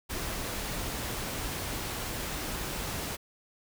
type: noise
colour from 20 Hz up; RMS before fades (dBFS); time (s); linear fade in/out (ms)
pink; -35; 0.09-3.17; 20
effects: none